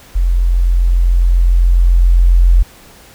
sine tone with level ramp, 43.65 Hz, F1, in tune, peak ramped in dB -9 to -4 dBFS, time 0.15-2.63 s, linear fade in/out 10 ms, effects pink hiss -41 dBFS RMS until 3.14 s

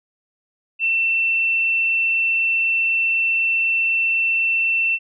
sine tone, 2688 Hz, E7, 33 cents sharp, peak -16 dBFS, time 0.79-4.99 s, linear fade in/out 50 ms, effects none

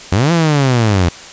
sawtooth linear two-way sweep, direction up then down, 82.41 to 173.3 to 82.41 Hz, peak -6 dBFS, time 0.12-1.09 s, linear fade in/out 5 ms, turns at 0.32 s, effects white hiss -33 dBFS RMS until 1.32 s + resampled to 16000 Hz

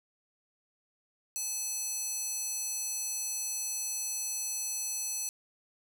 square tone with high-pass filter, 860 Hz, A5, 40 cents flat, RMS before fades -35 dBFS, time 1.36-5.29 s, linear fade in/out 0 ms, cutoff 6600 Hz, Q 2.2, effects none

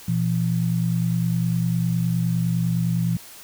sine tone pair together, 120.57 / 170.4 Hz, B2 / F3, -41 / -42 cents, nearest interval tritone, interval 599 cents, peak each -23 / -21 dBFS, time 0.08-3.17 s, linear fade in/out 5 ms, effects white hiss -43 dBFS RMS until 3.43 s

